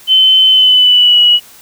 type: tone with pitch glide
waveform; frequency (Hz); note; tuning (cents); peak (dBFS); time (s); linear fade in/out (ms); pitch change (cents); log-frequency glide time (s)
sine; 3061 to 2923; G7 to F#7; -42 to -22; -4; 0.07-1.4; 50; -80; 0.49-1.21
effects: white hiss -39 dBFS RMS until 1.61 s